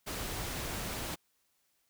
pink noise, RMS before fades -38 dBFS, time 0.06-1.16 s, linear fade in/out 20 ms, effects white hiss -75 dBFS RMS until 1.89 s

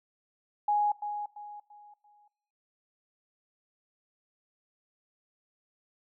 sine tone with echo, 830.6 Hz, G#5, in tune, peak -23 dBFS, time 0.68-0.92 s, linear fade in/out 5 ms, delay 340 ms, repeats 4, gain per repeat -9 dB, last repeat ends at 2.28 s, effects noise-tail reverb RT60 0.7 s tail -21 dB re dry

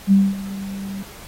sine tone with ADSR envelope, 196 Hz, G3, in tune, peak -8 dBFS, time 0.07-1.03 s, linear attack 50 ms, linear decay 230 ms, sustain -18 dB, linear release 8 ms, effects pink hiss -41 dBFS RMS until 1.27 s + AAC 48 kbps

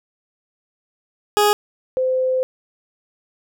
20% pulse / sine tone pair in turn, 415.3 / 515.7 Hz, G#4 / C5, 0 / -25 cents, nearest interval major third, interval 375 cents, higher second, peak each -8 / -16 dBFS, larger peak first, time 1.37-1.53 / 1.97-2.43 s, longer second, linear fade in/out 0 ms, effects none

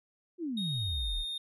sine exponential sweep, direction down, 370 to 32.7 Hz, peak -32 dBFS, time 0.38-1.25 s, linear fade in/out 50 ms
triangle tone with pitch glide, 3729 to 3673 Hz, A#7 to A#7, 0 to -26 cents, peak -33 dBFS, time 0.57-1.38 s, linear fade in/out 5 ms, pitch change -26 cents, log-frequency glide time 0.75-1.07 s
effects none

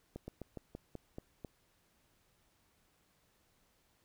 slowing click train, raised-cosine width 2 ms, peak -30 dBFS, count 8, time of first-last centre 0.16-1.448 s, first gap 120 ms, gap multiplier 1.14, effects pink hiss -73 dBFS RMS until 4.04 s

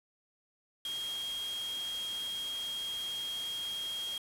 sine tone in noise, 3249 Hz, G#7, 39 cents flat, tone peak -35 dBFS, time 0.85-4.18 s, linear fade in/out 2 ms, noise white, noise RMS -45 dBFS, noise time 0.85-4.18 s, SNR +7 dB, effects low-pass 12000 Hz 12 dB/octave

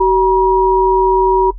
sine tone pair together, 380 / 957.5 Hz, F#4 / A#5, +46 / +46 cents, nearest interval octave + major third, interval 1600 cents, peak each -11 dBFS, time 0-1.51 s, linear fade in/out 10 ms, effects noise-tail reverb RT60 0.1 s tail -19 dB re dry + added 43 Hz sine -26 dBFS peak until 1.58 s

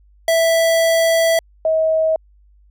square / sine tone pair in turn, 659 / 637.7 Hz, E5 / D#5, -1 / +42 cents, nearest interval minor second, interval 57 cents, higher first, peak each -13 dBFS, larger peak neither, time 0.28-1.39 / 1.65-2.16 s, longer first, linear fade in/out 2 ms, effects added 50 Hz sine -48 dBFS peak until 2.7 s

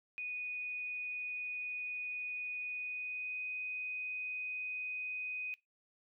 sine tone with pitch glide, 2478 to 2498 Hz, D#7 to D#7, -8 to +6 cents, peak -38 dBFS, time 0.18-5.54 s, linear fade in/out 0 ms, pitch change +14 cents, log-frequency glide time 2.66-3.4 s, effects noise-tail reverb RT60 0.2 s tail -21 dB re dry

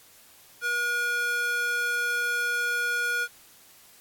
square tone with high-pass filter, 480 Hz, B4, 49 cents flat, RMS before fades -27 dBFS, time 0.61-3.28 s, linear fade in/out 50 ms, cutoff 1200 Hz, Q 5.6, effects white hiss -54 dBFS RMS until 4 s + AAC 64 kbps

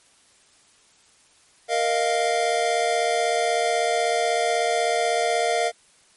square chord, Bb suspended fourth, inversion none, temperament equal, 466.2 / 622.3 / 698.5 Hz, Bb4 / Eb5 / F5, 0 / 0 / 0 cents, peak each -26 / -27 / -23 dBFS, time 1.68-5.72 s, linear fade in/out 50 ms, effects white hiss -57 dBFS RMS until 6.16 s + MP3 48 kbps

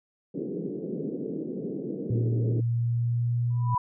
white band-pass noise, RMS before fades -33 dBFS, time 0.34-2.61 s, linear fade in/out 10 ms, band 150 to 450 Hz, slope 48 dB/octave
sine tone with pitch glide, 116.54 to 120.09 Hz, A#2 to B2, 0 to -48 cents, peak -23 dBFS, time 2.1-3.75 s, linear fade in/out 5 ms, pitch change +52 cents, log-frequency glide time 2.45-3.53 s
sine tone with exponential growth, 987.8 Hz, B5, in tune, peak -20 dBFS, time 3.5-3.78 s, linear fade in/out 5 ms, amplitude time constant 59 ms
effects none

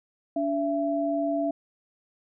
sine tone pair together, 288 / 669.3 Hz, D4 / E5, -34 / +26 cents, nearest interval octave + minor third, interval 1460 cents, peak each -27 / -26 dBFS, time 0.36-1.51 s, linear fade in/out 5 ms, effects none

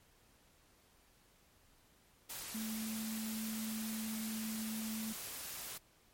sine tone in noise, 220 Hz, A3, in tune, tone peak -39 dBFS, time 2.54-5.13 s, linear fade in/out 10 ms, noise white, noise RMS -45 dBFS, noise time 2.29-5.78 s, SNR +3 dB, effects pink hiss -68 dBFS RMS until 6.13 s + MP3 64 kbps

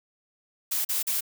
blue noise bursts, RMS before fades -27 dBFS, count 3, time 0.71-1.208 s, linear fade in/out 10 ms, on 140 ms, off 39 ms, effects none

